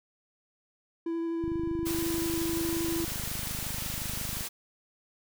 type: tone with vibrato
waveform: triangle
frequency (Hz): 332.8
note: E4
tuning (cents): +17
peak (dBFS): -27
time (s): 1.06-3.05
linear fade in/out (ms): 5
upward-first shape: sine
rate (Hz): 12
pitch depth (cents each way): 10
type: click train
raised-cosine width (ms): 5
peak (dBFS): -26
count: 77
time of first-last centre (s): 1.44-4.409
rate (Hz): 25.6
type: noise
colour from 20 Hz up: white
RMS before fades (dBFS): -36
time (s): 1.85-4.49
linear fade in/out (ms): 20
effects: none